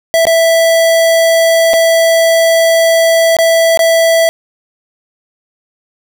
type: tone with dropouts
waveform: square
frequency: 659.3 Hz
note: E5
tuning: in tune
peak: -7 dBFS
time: 0.14-4.29 s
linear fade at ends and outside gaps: 0 ms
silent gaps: 0.253-0.269 / 1.734-1.738 / 3.367-3.387 / 3.774-3.792 s
effects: none